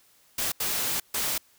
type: noise bursts at uneven times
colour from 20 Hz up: white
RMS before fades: -28 dBFS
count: 3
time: 0.38-0.52 / 0.6-1 / 1.14-1.38 s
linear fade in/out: 5 ms
effects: white hiss -61 dBFS RMS until 1.58 s